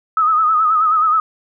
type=tone with vibrato; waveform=sine; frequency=1269 Hz; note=D#6; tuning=34 cents sharp; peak=-11 dBFS; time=0.17-1.2 s; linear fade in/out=2 ms; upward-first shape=sine; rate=9.4 Hz; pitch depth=66 cents each way; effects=none